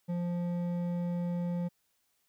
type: tone with hard clipping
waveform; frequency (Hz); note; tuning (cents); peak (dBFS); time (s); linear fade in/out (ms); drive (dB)
triangle; 174.61; F3; 0; -32; 0.08-1.69; 20; 12
effects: white hiss -75 dBFS RMS until 2.28 s